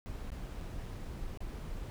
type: noise with dropouts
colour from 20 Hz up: brown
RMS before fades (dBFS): -41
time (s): 0.06-1.9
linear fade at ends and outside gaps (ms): 0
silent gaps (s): 0.303-0.319 / 0.607-0.611 / 0.859-0.863 / 1.374-1.405
effects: none